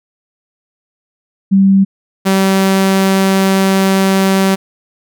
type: tone pair in turn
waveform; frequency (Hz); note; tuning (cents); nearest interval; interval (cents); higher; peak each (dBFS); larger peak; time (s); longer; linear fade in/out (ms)
sine / sawtooth; 194.4 / 192.5; G3 / G3; -14 / -31; unison; 17; first; -5; neither; 1.51-1.85 / 2.25-4.56; second; 20
effects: none